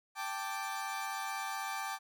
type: chord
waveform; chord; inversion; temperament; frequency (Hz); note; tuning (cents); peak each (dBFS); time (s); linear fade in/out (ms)
30% pulse; G suspended second; none; equal; 784 / 880 / 1174.7; G5 / A5 / D6; 0 / 0 / 0; -38 / -39 / -38; 0.15-1.99; 50
effects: none